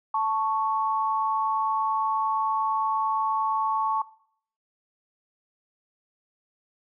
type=tone pair together; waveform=sine; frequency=880 / 1108.7 Hz; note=A5 / C#6; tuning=0 / 0 cents; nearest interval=major third; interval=400 cents; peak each=-25 dBFS; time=0.14-4.02 s; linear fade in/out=5 ms; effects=noise-tail reverb RT60 0.6 s tail -19 dB re dry